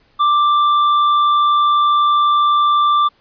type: tone with tanh clipping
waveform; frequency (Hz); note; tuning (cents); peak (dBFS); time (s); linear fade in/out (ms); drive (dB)
triangle; 1178; D6; +5; -12; 0.19-3.09; 20; 12
effects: pink hiss -56 dBFS RMS until 3.2 s + resampled to 11025 Hz